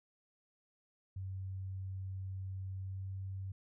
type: tone with pitch glide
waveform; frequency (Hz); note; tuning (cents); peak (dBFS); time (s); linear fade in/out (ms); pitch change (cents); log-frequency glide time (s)
sine; 95.1 to 95.87; F#2 to G2; +48 to -38; -39; 1.16-3.52; 5; +14; 2.78-3.09
effects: none